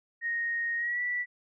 sine tone with pitch glide, 1864.7 to 1959.7 Hz, A#6 to B6, 0 to -14 cents, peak -28 dBFS, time 0.21-1.26 s, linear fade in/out 50 ms, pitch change +86 cents, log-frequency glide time 0.77-1.01 s, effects none

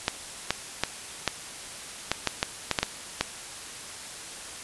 clicks, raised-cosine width 0.2 ms, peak -5 dBFS, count 11, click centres 0.081 / 0.506 / 0.836 / 1.277 / 2.116 / 2.273 / 2.429 / 2.713 / 2.788 / 2.83 / 3.21 s, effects white hiss -40 dBFS RMS until 4.63 s + resampled to 24000 Hz

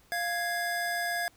square tone pair together, 696.8 / 1661.2 Hz, F5 / G#6, -4 / 0 cents, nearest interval octave + minor third, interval 1504 cents, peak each -33 / -32 dBFS, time 0.12-1.28 s, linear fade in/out 0 ms, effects pink hiss -62 dBFS RMS until 1.36 s

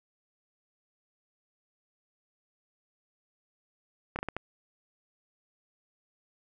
slowing click train, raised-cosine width 0.5 ms, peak -18 dBFS, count 5, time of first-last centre 4.16-4.366 s, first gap 29 ms, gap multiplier 1.4, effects none

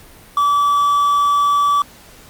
triangle tone with quantisation, 1152 Hz, D6, 34 cents flat, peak -10 dBFS, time 0.37-1.82 s, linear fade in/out 2 ms, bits 6, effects pink hiss -43 dBFS RMS until 2.29 s + Opus 48 kbps

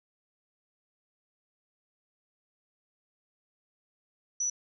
sine tone, 5920 Hz, F#8, in tune, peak -27 dBFS, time 4.4-4.5 s, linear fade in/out 5 ms, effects none

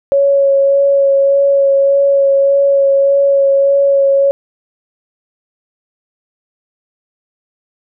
sine tone with vibrato, 554.4 Hz, C#5, in tune, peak -7 dBFS, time 0.12-4.31 s, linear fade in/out 0 ms, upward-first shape sine, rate 1.7 Hz, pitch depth 13 cents each way, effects none

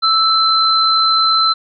sine tone pair together, 1318.5 / 4067 Hz, E6 / C8, 0 / -50 cents, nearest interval octave + minor sixth, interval 1950 cents, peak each -13 dBFS, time 0.02-1.54 s, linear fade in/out 20 ms, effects none

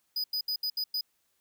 square tone bursts at uneven times, 4971 Hz, D#8, 2 cents flat, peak -29 dBFS, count 6, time 0.16-0.24 / 0.33-0.41 / 0.48-0.56 / 0.63-0.7 / 0.77-0.84 / 0.94-1.01 s, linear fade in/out 5 ms, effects white hiss -74 dBFS RMS until 1.4 s

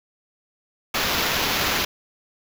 white noise with sample-and-hold, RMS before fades -23 dBFS, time 0.94-1.85 s, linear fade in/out 5 ms, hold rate 8820 Hz, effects none

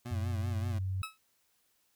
25% pulse tone with vibrato, 115.9 Hz, A#2, 10 cents flat, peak -35 dBFS, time 0.05-0.79 s, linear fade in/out 10 ms, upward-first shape sine, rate 5.2 Hz, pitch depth 100 cents each way
sine tone with pitch glide, 92.3 to 94.57 Hz, F#2 to F#2, -4 to +38 cents, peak -31 dBFS, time 0.11-1.02 s, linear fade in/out 5 ms, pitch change +42 cents, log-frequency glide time 0.25-0.62 s
20% pulse tone with exponential decay, 1295 Hz, E6, 31 cents flat, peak -28 dBFS, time 1.03-1.18 s, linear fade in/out 2 ms, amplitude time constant 31 ms
effects white hiss -73 dBFS RMS until 1.95 s

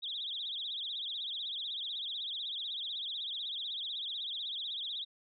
sine tone with vibrato, 3520 Hz, A7, in tune, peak -36 dBFS, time 0.02-5.05 s, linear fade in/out 20 ms, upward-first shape triangle, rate 16 Hz, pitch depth 210 cents each way, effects none

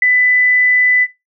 sine tone with ADSR envelope, 1996 Hz, B6, 18 cents sharp, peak -5 dBFS, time 0.02-1.07 s, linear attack 4 ms, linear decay 5 ms, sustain -4 dB, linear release 43 ms, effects noise-tail reverb RT60 0.2 s tail -17 dB re dry

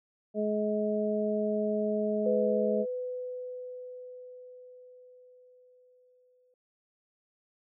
harmonic tone, 211.7 Hz, G#3, 33 cents sharp, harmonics 1 / 2 / 3, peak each -31 / -31 / -31 dBFS, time 0.34-2.86 s, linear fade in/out 50 ms
sine tone with exponential decay, 501 Hz, B4, 25 cents sharp, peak -25 dBFS, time 2.26-6.54 s, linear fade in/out 2 ms, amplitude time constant 930 ms
effects none

